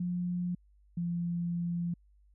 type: tone pair in turn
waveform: sine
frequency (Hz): 177.3 / 172.25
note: F3 / F3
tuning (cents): +26 / -24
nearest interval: minor second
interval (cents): 50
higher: first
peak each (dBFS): -30 / -30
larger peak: neither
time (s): 0-0.55 / 0.97-1.94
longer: second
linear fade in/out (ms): 5
effects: added 50 Hz sine -60 dBFS peak until 2.34 s